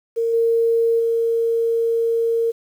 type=tone with level steps; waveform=sine; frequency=460 Hz; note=A#4; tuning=23 cents flat; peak=-17 / -14 / -16 dBFS; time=0.16-2.52 s; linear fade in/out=20 ms; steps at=0.33 / 0.99 s; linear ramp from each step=10 ms; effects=8-bit